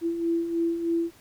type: beating tone pair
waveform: sine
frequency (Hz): 332.8 / 336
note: E4 / E4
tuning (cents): +17 / +33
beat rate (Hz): 3.2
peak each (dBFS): -32 / -24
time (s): 0.01-1.11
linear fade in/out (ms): 50
effects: pink hiss -55 dBFS RMS until 1.2 s